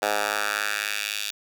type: tone with high-pass filter sweep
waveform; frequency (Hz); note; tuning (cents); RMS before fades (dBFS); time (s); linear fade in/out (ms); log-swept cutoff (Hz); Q
10% pulse; 103.83; G#2; 0; -27; 0.02-1.31; 5; 710 to 3400; 1.6
effects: none